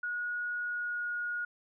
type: tone with pitch glide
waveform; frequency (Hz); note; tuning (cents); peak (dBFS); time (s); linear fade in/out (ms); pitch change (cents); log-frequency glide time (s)
sine; 1451 to 1441; F#6 to F#6; -34 to -46; -32; 0.03-1.45; 5; -12; 0.62-1.11
effects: none